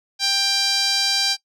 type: tone with band-pass filter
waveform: sawtooth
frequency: 790 Hz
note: G5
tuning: 13 cents sharp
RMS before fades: -20 dBFS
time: 0.19-1.37 s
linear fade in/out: 50 ms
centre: 4700 Hz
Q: 3
effects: noise-tail reverb RT60 0.1 s tail -21 dB re dry